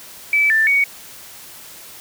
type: tone with pitch steps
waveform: sine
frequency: 2307 / 1774 / 2239 Hz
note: D7 / A6 / C#7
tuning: -31 / +14 / +17 cents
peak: -12 dBFS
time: 0.33-0.84 s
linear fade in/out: 2 ms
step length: 170 ms
effects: white hiss -39 dBFS RMS until 2 s